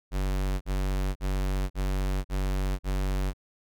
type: tone bursts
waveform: square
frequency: 47.58 Hz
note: F#1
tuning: 49 cents sharp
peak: -26 dBFS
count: 6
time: 0.11-3.335 s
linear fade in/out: 50 ms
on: 500 ms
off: 45 ms
effects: none